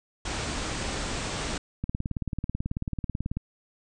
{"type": "low-pass noise", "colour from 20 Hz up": "pink", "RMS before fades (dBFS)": -32, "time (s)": [0.25, 1.58], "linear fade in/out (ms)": 5, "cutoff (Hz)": 8800, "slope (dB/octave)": 96}
{"type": "click train", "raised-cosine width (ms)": 5, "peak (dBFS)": -17, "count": 29, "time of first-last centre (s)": [1.84, 3.37], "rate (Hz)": 18.3}
{"effects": []}